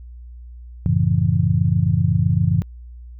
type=chord; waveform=sine; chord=F# minor seventh; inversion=none; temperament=just; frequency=92.5 / 111 / 138.75 / 166.5 Hz; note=F#2 / A2 / C#3 / E3; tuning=0 / +16 / +2 / +18 cents; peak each=-20 dBFS; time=0.86-2.62 s; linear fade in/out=0 ms; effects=added 60 Hz sine -35 dBFS peak until 3.19 s